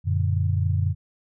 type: chord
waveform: sine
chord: Gb augmented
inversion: none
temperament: equal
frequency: 92.5 / 116.54 / 146.83 Hz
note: Gb2 / Bb2 / D3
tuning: 0 / 0 / 0 cents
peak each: -21 / -27 / -27 dBFS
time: 0.04-0.95 s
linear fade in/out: 50 ms
effects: none